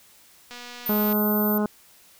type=click train; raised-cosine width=0.2 ms; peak=-23 dBFS; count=151; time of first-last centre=0.51-1.127 s; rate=243 Hz
type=tone; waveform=sine; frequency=14080 Hz; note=A9; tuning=in tune; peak=-25 dBFS; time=0.86-1.58 s; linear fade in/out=2 ms
type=harmonic tone; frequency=209.9 Hz; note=G#3; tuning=19 cents sharp; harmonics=1 / 2 / 3 / 4 / 5 / 6 / 7; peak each=-22 / -28 / -32 / -34 / -36 / -38 / -39 dBFS; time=0.89-1.66 s; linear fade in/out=2 ms
effects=white hiss -54 dBFS RMS until 2.19 s